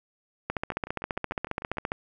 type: two click trains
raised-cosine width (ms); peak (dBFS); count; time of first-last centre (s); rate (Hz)
0.5; -13 / -24; 22 / 8; 0.5-1.919 / 0.72-1.771; 14.8 / 6.66
effects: none